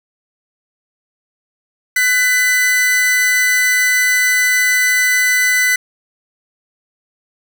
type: tone pair together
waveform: 45% pulse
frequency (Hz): 1498 / 1999.6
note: F#6 / B6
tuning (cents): +21 / +21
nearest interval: perfect fourth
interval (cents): 500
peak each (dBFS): -19 / -12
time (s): 1.96-5.76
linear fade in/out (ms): 5
effects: none